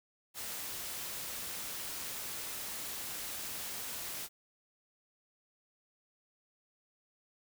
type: noise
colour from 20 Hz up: white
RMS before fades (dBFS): -41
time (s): 0.34-4.29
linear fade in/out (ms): 50
effects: none